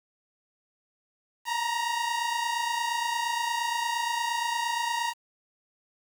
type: tone pair together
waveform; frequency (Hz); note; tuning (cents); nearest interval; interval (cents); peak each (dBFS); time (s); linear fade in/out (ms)
sawtooth; 921.4 / 950; A#5 / A#5; -20 / +33; minor second; 53; -27 / -25; 1.45-5.14; 50
effects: low-pass 9000 Hz 12 dB/octave + 8-bit